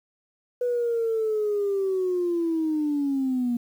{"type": "linear sweep", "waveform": "sine", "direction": "down", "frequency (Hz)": [493.9, 236.3], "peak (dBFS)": -21, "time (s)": [0.61, 3.57], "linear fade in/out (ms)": 5, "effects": ["tanh soft clip ceiling -18 dBFS", "9-bit"]}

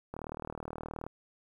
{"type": "click train", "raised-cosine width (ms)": 1, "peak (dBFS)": -25, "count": 37, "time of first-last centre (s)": [0.14, 1.065], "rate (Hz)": 38.9, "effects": ["10-bit"]}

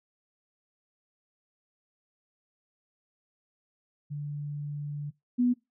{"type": "tone pair in turn", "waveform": "sine", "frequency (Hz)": [146.1, 245.7], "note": ["D3", "B3"], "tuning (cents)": [-9, -9], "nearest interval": "major sixth", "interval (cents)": 900, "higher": "second", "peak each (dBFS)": [-32, -21], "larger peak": "second", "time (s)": [[4.1, 5.11], [5.38, 5.54]], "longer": "first", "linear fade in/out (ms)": 20, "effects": ["noise-tail reverb RT60 0.2 s tail -21 dB re dry"]}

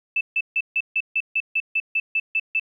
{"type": "tone bursts", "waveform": "sine", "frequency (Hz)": 2637, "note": "E7", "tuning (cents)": 0, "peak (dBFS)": -18, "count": 13, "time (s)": [0.16, 2.597], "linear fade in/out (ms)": 5, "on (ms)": 49, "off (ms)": 150, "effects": ["10-bit"]}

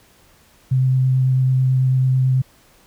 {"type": "tone with vibrato", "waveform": "sine", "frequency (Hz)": 130, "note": "C3", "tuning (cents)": -11, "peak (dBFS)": -13, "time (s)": [0.71, 2.42], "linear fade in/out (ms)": 10, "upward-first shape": "sine", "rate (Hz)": 9.1, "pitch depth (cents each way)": 10, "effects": ["pink hiss -53 dBFS RMS until 2.86 s"]}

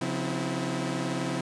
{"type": "tone cluster", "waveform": "sawtooth", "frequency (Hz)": [137.6, 177.9, 256.7, 324.7], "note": ["C#3", "F3", "C4", "E4"], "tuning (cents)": [-12, 32, -33, -26], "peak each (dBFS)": -30, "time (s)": [0.01, 1.41], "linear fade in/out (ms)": 5, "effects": ["resampled to 22050 Hz"]}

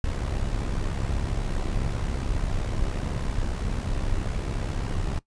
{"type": "noise with amplitude modulation", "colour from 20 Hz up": "brown", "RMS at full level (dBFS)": -24, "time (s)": [0.04, 5.19], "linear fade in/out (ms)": 2, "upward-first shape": "sine", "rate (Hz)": 67.6, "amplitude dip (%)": 65, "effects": ["noise-tail reverb RT60 0.1 s tail -18 dB re dry", "resampled to 22050 Hz"]}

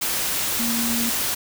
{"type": "tone in noise", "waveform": "sine", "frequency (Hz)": 233.1, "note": "A#3", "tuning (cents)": 0, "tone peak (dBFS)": -24, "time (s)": [0.59, 1.1], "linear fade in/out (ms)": 10, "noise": "white", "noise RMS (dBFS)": -24, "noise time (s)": [0.01, 1.35], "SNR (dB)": -3, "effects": []}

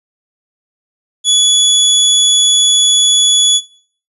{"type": "tone", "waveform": "25% pulse", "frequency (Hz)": 3407, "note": "G#7", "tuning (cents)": 44, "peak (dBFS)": -4, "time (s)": [1.24, 3.61], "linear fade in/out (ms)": 50, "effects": ["noise-tail reverb RT60 0.5 s tail -19 dB re dry", "resampled to 32000 Hz"]}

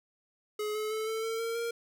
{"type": "tone with pitch steps", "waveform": "square", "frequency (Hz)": [422.6, 429.5, 436.5, 443.6, 450.8, 458.2, 465.7], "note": ["G#4", "A4", "A4", "A4", "A4", "A#4", "A#4"], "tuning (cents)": [30, -42, -14, 14, 42, -30, -2], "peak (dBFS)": -32, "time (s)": [0.59, 1.71], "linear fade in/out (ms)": 5, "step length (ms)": 160, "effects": []}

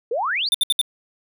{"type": "exponential sweep", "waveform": "sine", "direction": "up", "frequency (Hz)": [430.8, 4901], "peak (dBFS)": -20, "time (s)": [0.11, 0.49], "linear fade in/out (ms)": 5}
{"type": "tone bursts", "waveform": "square", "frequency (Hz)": 3579, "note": "A7", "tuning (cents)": 29, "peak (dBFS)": -15, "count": 4, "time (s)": [0.52, 0.814], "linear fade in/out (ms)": 2, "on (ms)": 24, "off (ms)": 66}
{"effects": []}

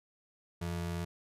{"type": "ring-modulated tone", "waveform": "square", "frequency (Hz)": 130.4, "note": "C3", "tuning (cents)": -5, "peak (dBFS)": -32, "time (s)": [0.61, 1.05], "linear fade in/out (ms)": 10, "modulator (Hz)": 41.1, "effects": ["resampled to 32000 Hz"]}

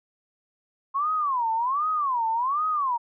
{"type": "tone with vibrato", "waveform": "sine", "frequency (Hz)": 1061, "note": "C6", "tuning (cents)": 24, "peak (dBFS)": -22, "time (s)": [0.94, 2.98], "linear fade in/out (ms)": 20, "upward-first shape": "sine", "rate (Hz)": 1.3, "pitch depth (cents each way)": 300, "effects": []}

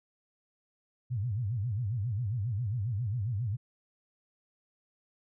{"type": "tone with vibrato", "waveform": "sine", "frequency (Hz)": 110.7, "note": "A2", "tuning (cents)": 11, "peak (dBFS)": -29, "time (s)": [1.1, 3.57], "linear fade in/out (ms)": 20, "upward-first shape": "sine", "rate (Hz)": 7.4, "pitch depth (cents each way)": 250, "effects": []}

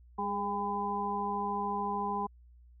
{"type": "harmonic tone with a mistuned harmonic", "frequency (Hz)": 201.5, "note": "G3", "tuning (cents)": 48, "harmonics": [1, 2, 4, 5], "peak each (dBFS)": [-38, -39, -35, -34], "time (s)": [0.18, 2.27], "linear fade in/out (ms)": 10, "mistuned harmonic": 2, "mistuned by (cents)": 33, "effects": ["added 60 Hz sine -54 dBFS peak until 2.8 s"]}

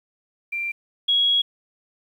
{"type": "tone pair in turn", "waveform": "sine", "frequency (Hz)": [2366, 3320], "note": ["D7", "G#7"], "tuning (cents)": [12, -1], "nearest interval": "tritone", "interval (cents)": 587, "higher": "second", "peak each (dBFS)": [-24, -16], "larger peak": "second", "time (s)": [[0.52, 0.72], [1.08, 1.42]], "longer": "second", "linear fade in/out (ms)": 10, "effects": ["9-bit"]}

